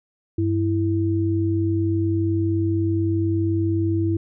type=tone pair together; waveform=sine; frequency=97.99 / 329.6 Hz; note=G2 / E4; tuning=0 / 0 cents; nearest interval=octave + major sixth; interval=2100 cents; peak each=-21 dBFS; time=0.38-4.17 s; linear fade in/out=5 ms; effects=none